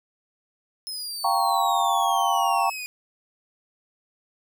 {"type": "exponential sweep", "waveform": "sawtooth", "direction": "down", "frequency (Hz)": [5180, 2442], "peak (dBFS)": -28, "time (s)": [0.87, 2.86], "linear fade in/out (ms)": 0}
{"type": "chord", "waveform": "sine", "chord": "G half-diminished seventh", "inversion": "third", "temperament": "equal with one note detuned", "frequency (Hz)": [698.5, 784, 927, 1108.7], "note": ["F5", "G5", "Bb5", "Db6"], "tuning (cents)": [0, 0, -10, 0], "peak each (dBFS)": [-26, -24, -25, -25], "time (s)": [1.24, 2.7], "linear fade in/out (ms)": 5}
{"effects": []}